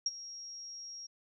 sine tone with ADSR envelope, 5600 Hz, F8, 4 cents sharp, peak -26 dBFS, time 0.06-1.07 s, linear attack 4 ms, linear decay 32 ms, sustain -17 dB, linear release 12 ms, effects none

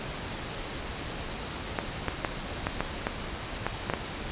clicks, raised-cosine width 0.5 ms, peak -11 dBFS, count 9, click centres 1.788 / 2.083 / 2.248 / 2.669 / 2.806 / 3.069 / 3.666 / 3.899 / 3.937 s, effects pink hiss -36 dBFS RMS until 4.31 s + resampled to 8000 Hz

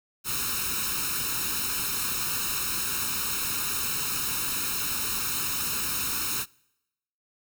white noise with comb filter, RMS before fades -29 dBFS, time 0.24-6.46 s, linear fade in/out 50 ms, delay 0.75 ms, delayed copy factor +0.85, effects noise-tail reverb RT60 0.9 s tail -26 dB re dry

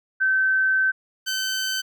sine / 15% pulse tone pair in turn, 1540 / 1534.2 Hz, G6 / G6, -31 / -38 cents, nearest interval unison, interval 7 cents, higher first, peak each -17 dBFS, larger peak neither, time 0.2-0.92 / 1.26-1.82 s, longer first, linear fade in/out 20 ms, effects none

